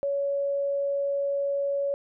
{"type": "tone", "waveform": "sine", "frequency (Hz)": 561, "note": "C#5", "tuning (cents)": 21, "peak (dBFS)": -24, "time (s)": [0.03, 1.94], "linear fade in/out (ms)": 0, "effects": []}